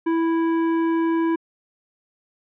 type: tone with hard clipping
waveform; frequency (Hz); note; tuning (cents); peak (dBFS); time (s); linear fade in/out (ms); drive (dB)
sine; 329.6; E4; 0; -20; 0.06-1.36; 10; 13
effects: low-pass 2000 Hz 12 dB/octave